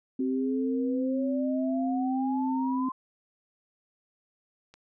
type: tone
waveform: sine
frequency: 261.6 Hz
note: C4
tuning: in tune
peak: -26 dBFS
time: 0.19-2.89 s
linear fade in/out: 5 ms
type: exponential sweep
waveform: sine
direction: up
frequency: 373.1 to 1046.5 Hz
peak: -32 dBFS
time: 0.2-2.92 s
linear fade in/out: 5 ms
type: click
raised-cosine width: 0.2 ms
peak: -34 dBFS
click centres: 4.74 s
effects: none